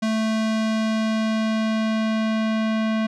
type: tone with low-pass filter sweep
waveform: square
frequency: 220 Hz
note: A3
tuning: in tune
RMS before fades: -22 dBFS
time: 0.02-3.07 s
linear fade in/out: 10 ms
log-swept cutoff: 6500 to 3200 Hz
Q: 0.89
effects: none